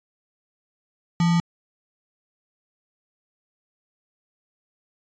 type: tone with sample-and-hold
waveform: sine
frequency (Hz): 169.8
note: F3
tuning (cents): -48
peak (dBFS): -16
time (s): 1.2-1.4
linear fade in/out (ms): 2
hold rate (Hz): 1050
effects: resampled to 16000 Hz